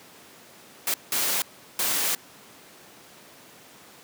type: noise bursts at uneven times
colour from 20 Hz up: white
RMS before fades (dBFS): -25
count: 3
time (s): 0.87-0.94 / 1.12-1.42 / 1.79-2.15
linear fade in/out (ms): 2
effects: pink hiss -49 dBFS RMS until 4.03 s + high-pass 200 Hz 12 dB/octave